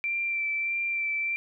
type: tone with vibrato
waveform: sine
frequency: 2349 Hz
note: D7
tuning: in tune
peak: -26 dBFS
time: 0.04-1.36 s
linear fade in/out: 0 ms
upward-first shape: sine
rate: 1.6 Hz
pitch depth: 18 cents each way
effects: none